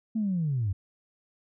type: linear sweep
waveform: sine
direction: down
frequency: 227.1 to 89.3 Hz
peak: -24 dBFS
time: 0.15-0.73 s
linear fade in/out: 10 ms
effects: tanh soft clip ceiling -20 dBFS